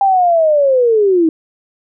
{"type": "linear sweep", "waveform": "sine", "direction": "down", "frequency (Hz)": [800, 311.1], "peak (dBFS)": -8, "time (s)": [0.01, 1.29], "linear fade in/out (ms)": 2, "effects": []}